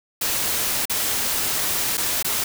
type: noise with dropouts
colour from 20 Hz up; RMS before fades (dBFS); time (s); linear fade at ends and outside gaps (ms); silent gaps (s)
white; -23; 0.21-2.44; 5; 0.855-0.896 / 1.972-1.977 / 2.227-2.245
effects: none